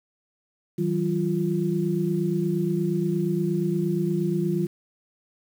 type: tone cluster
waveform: sine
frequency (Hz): 160 / 188.5 / 347.7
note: D#3 / F#3 / F4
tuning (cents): +49 / +32 / -8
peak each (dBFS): -26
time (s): 0.78-4.67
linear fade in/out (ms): 10
effects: 8-bit